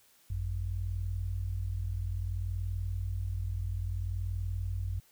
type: tone pair together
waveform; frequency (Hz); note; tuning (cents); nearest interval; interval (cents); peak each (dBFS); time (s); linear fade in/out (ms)
sine; 51.91 / 92.5; G#1 / F#2; 0 / 0; minor seventh; 1000; -35 / -33; 0.3-5; 5
effects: white hiss -64 dBFS RMS until 5.11 s